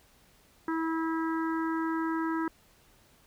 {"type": "harmonic tone", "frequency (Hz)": 324.5, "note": "E4", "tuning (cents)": -27, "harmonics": [1, 3, 4, 5, 6], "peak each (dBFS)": [-29, -36, -38, -40, -47], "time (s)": [0.68, 2.48], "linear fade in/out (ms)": 2, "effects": ["pink hiss -62 dBFS RMS until 3.26 s"]}